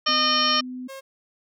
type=harmonic tone; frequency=611 Hz; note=D#5; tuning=32 cents flat; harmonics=1 / 2 / 3 / 4 / 5 / 6 / 7 / 8 / 9; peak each=-32 / -23 / -30 / -32 / -24 / -34 / -29 / -35 / -24 dBFS; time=0.06-0.61 s; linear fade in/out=10 ms
type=tone with pitch glide; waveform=sine; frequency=256.2 to 252.8 Hz; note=C4 to B3; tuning=-36 to +41 cents; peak=-31 dBFS; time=0.08-0.88 s; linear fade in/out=10 ms; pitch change=-23 cents; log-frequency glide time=0.26-0.37 s
type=tone; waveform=sawtooth; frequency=538 Hz; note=C5; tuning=48 cents sharp; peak=-32 dBFS; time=0.88-1.01 s; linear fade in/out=20 ms
effects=none